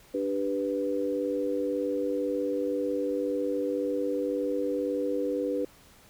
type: chord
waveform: sine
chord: G major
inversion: second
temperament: equal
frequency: 293.7 / 392 / 493.9 Hz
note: D4 / G4 / B4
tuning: 0 / 0 / 0 cents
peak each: -31 / -33 / -29 dBFS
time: 0.14-5.65 s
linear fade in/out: 5 ms
effects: pink hiss -56 dBFS RMS until 6.09 s